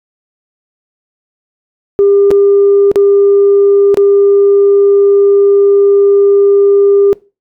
sine tone with dropouts, 400.5 Hz, G4, 37 cents sharp, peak -3 dBFS, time 1.99-7.13 s, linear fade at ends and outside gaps 0 ms, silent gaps 2.306-2.313 / 2.915-2.958 / 3.944-3.972 s, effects noise-tail reverb RT60 0.3 s tail -23 dB re dry + tanh soft clip ceiling 0 dBFS

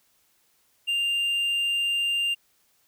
triangle tone, 2794 Hz, F7, in tune, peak -21 dBFS, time 0.87-2.35 s, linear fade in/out 20 ms, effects white hiss -66 dBFS RMS until 2.87 s

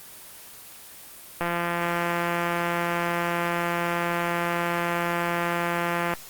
click train, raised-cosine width 0.5 ms, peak -11 dBFS, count 814, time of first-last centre 1.41-6.137 s, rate 172 Hz, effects white hiss -44 dBFS RMS until 6.29 s + Opus 24 kbps

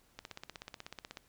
click train, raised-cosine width 0.2 ms, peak -26 dBFS, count 17, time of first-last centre 0.19-1.172 s, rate 16.3 Hz, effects pink hiss -68 dBFS RMS until 1.28 s

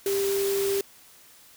sine tone in noise, 395.4 Hz, G4, 15 cents sharp, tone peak -23 dBFS, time 0.06-0.81 s, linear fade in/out 2 ms, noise white, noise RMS -33 dBFS, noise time 0.06-0.81 s, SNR +7 dB, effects white hiss -53 dBFS RMS until 1.56 s

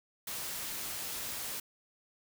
white noise, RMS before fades -39 dBFS, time 0.27-1.6 s, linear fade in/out 5 ms, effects none

